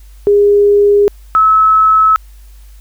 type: tone pair in turn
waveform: sine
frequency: 408.2 / 1296 Hz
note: G#4 / E6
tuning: -30 / -30 cents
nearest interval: octave + minor sixth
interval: 2000 cents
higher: second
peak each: -5 dBFS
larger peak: neither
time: 0.27-1.08 / 1.35-2.16 s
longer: neither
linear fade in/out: 0 ms
effects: added 50 Hz sine -34 dBFS peak until 2.8 s + white hiss -50 dBFS RMS until 2.8 s